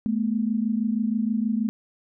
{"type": "tone pair together", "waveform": "sine", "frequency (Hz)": [214.9, 241.2], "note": ["A3", "B3"], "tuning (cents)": [-41, -41], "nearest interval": "major second", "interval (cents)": 200, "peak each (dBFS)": [-23, -26], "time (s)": [0.06, 1.69], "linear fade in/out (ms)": 0, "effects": []}